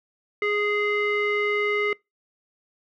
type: tone with low-pass filter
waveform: square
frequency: 415.3 Hz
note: G#4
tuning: in tune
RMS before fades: -24 dBFS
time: 0.42-1.93 s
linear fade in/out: 2 ms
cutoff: 2200 Hz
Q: 4.6
effects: noise-tail reverb RT60 0.2 s tail -24 dB re dry